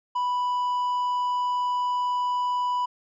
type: tone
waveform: triangle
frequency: 987.8 Hz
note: B5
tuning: in tune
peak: -21 dBFS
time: 0.15-2.86 s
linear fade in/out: 10 ms
effects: resampled to 16000 Hz